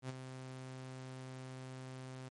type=tone with ADSR envelope; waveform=sawtooth; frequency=129.9 Hz; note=C3; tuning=12 cents flat; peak=-34 dBFS; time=0.02-2.29 s; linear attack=73 ms; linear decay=21 ms; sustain=-8 dB; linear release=11 ms; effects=MP3 48 kbps